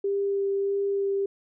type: tone with vibrato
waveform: sine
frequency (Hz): 396.9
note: G4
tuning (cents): +22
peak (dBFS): -23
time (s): 0.04-1.26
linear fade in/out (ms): 5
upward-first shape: sine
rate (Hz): 1.6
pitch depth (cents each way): 9
effects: none